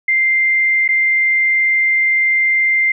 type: tone with dropouts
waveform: sine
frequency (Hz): 2093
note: C7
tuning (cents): 0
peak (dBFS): -11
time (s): 0.08-2.92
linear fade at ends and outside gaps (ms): 5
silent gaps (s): 0.879-0.888
effects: none